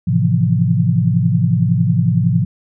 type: chord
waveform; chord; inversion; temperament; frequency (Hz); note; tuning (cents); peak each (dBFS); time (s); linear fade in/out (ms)
sine; F major seventh; first; just; 109.13 / 130.96 / 163.7 / 174.61; A2 / C3 / E3 / F3; -14 / +2 / -12 / 0; -17; 0.07-2.45; 10
effects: none